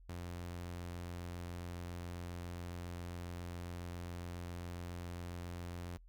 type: tone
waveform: sawtooth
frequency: 87.31 Hz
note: F2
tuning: in tune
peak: -39 dBFS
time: 0.09-5.97 s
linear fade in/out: 0 ms
effects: noise-tail reverb RT60 0.1 s tail -26 dB re dry + added 42 Hz sine -56 dBFS peak until 6.08 s